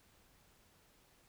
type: silence
effects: pink hiss -68 dBFS RMS until 1.28 s